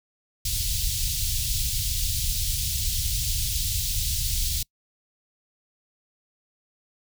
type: band-stop noise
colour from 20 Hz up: pink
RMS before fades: -26 dBFS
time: 0.45-4.63 s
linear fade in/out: 5 ms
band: 110 to 3500 Hz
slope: 24 dB/octave
effects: noise-tail reverb RT60 0.1 s tail -26 dB re dry